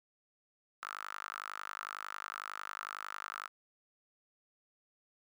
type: tone with high-pass filter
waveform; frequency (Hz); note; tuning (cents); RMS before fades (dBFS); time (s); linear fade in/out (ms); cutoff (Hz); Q
sawtooth; 51; G#1; -31; -44; 0.82-3.48; 10; 1300; 6.5
effects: none